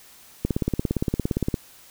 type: click train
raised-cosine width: 3 ms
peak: -9 dBFS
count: 20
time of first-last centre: 0.45-1.542 s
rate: 17.4 Hz
effects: white hiss -50 dBFS RMS until 1.9 s